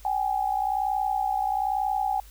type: tone pair together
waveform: sine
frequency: 769 / 830.1 Hz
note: G5 / G#5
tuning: -33 / -1 cents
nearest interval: minor second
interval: 132 cents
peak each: -26 dBFS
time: 0.05-2.2 s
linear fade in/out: 2 ms
effects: added 50 Hz sine -46 dBFS peak until 2.3 s + white hiss -54 dBFS RMS until 2.3 s